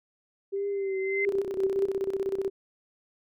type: tone with vibrato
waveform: sine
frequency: 392 Hz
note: G4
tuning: in tune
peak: -27 dBFS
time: 0.52-1.88 s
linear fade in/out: 20 ms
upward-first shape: triangle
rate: 1.6 Hz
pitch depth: 51 cents each way
type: tone with exponential growth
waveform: sine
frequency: 2070 Hz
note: C7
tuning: 19 cents flat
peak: -24 dBFS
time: 0.56-1.25 s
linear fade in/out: 1 ms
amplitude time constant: 150 ms
type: tone with tremolo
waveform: sine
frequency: 388.9 Hz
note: G4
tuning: 14 cents flat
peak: -24 dBFS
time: 1.26-2.5 s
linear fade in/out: 10 ms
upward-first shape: square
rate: 16 Hz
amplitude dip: 70%
effects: none